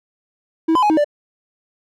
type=tone with pitch steps; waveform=triangle; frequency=324 / 1013 / 837 / 315.1 / 588 Hz; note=E4 / B5 / G#5 / D#4 / D5; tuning=-30 / +44 / +13 / +22 / +2 cents; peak=-10 dBFS; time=0.68-1.045 s; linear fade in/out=10 ms; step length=73 ms; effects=none